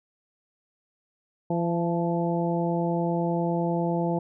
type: harmonic tone with a mistuned harmonic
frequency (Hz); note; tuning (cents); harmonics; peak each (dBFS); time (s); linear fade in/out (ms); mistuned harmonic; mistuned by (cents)
170; F3; -46; 1 / 2 / 3 / 4 / 5; -26 / -29 / -31 / -32 / -33; 1.5-4.19; 5; 5; +35
effects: none